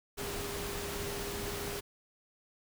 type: tone in noise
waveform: sine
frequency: 404.5 Hz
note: G#4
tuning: 46 cents flat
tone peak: -41 dBFS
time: 0.17-1.81 s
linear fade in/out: 20 ms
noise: pink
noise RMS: -39 dBFS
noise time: 0.17-1.81 s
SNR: -5 dB
effects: none